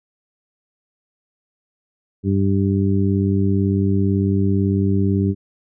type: harmonic tone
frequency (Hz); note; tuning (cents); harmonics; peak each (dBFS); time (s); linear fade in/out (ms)
98; G2; 0; 1 / 2 / 3 / 4; -18 / -19 / -23 / -25; 2.23-5.35; 50
effects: none